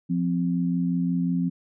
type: tone pair together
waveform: sine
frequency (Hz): 174.61 / 260.2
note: F3 / C4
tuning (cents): 0 / -9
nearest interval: perfect fifth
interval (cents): 691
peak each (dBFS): -23 / -26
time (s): 0.09-1.5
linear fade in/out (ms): 20
effects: none